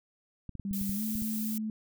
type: clicks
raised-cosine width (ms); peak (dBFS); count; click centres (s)
5; -28; 8; 0.493 / 0.553 / 0.597 / 0.711 / 0.814 / 0.894 / 1.153 / 1.221
type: tone with pitch glide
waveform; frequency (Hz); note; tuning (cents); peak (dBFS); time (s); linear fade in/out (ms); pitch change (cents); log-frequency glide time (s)
sine; 198 to 217.2; G3 to A3; +18 to -22; -31; 0.65-1.7; 2; +160; 0.94-1.02
type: noise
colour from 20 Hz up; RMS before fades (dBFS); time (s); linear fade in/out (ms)
violet; -38; 0.73-1.58; 2
effects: none